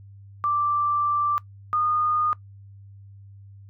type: tone pair in turn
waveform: sine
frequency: 1174.7 / 1225 Hz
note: D6 / D#6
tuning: 0 / -27 cents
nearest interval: minor second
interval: 73 cents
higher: second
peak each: -20 dBFS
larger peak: neither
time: 0.44-1.38 / 1.73-2.33 s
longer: first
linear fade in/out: 0 ms
effects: noise-tail reverb RT60 0.1 s tail -19 dB re dry + added 99 Hz sine -43 dBFS peak until 3.69 s